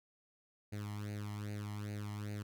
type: tone with flanger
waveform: sawtooth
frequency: 103.83 Hz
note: G#2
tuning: in tune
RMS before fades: -42 dBFS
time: 0.72-2.43 s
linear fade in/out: 10 ms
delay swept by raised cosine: 0.45 to 0.99 ms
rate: 2.5 Hz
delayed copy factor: +0.8
effects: none